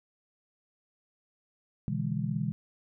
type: chord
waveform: sine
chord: E dominant seventh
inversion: second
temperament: just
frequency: 123.61 / 148.33 / 164.81 / 206 Hz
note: B2 / D3 / E3 / G#3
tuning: +2 / +18 / 0 / -14 cents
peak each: -34 dBFS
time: 1.88-2.52 s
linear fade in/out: 0 ms
effects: none